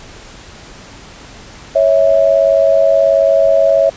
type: tone pair together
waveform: sine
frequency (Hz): 554.4 / 653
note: C#5 / E5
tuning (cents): 0 / -17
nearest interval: minor third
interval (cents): 283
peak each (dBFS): -10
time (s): 1.75-3.9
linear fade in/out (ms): 10
effects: pink hiss -36 dBFS RMS until 3.96 s + resampled to 16000 Hz

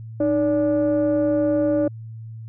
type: tone pair together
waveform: sine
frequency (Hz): 305.4 / 577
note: D#4 / D5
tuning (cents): -32 / -31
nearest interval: major seventh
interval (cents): 1101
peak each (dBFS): -18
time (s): 0.2-1.88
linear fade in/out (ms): 5
effects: tanh soft clip ceiling -13 dBFS + added 112 Hz sine -33 dBFS peak until 2.48 s

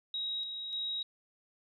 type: tone with tremolo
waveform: sine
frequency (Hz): 3812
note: A#7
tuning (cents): +38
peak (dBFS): -33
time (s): 0.14-1.03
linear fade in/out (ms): 2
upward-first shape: square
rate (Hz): 1.7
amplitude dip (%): 40
effects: none

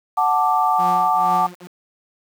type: chord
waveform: sine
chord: D major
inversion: first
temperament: equal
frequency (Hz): 740 / 880 / 1174.7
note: F#5 / A5 / D6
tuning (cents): 0 / 0 / 0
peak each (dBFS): -19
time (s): 0.17-1.47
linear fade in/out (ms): 10
type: tone with tremolo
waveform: sawtooth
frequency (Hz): 178.1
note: F3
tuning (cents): +34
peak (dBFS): -22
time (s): 0.78-1.68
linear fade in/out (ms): 20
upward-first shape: triangle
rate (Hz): 2.2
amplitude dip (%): 100
effects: 7-bit

